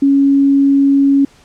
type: tone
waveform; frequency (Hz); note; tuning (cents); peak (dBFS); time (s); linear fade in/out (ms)
sine; 277.3; C#4; +1; -7; 0.02-1.25; 5
effects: pink hiss -47 dBFS RMS until 1.44 s + low-pass 8000 Hz 12 dB/octave